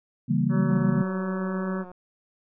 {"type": "chord", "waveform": "sine", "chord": "C# diminished seventh", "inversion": "none", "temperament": "equal", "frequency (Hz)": [138.59, 164.81, 196, 233.1], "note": ["C#3", "E3", "G3", "Bb3"], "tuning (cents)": [0, 0, 0, 0], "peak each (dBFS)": -26, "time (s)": [0.28, 1.03], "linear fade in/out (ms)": 20}
{"type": "harmonic tone", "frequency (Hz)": 188.6, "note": "F#3", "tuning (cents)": 33, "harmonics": [1, 2, 3, 5, 6, 7, 8, 9], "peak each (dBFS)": [-27, -34, -37, -43, -40, -42, -43, -44], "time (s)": [0.49, 1.85], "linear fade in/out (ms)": 50}
{"type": "click train", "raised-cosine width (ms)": 1, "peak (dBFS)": -31, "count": 221, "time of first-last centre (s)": [0.7, 1.915], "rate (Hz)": 181}
{"effects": []}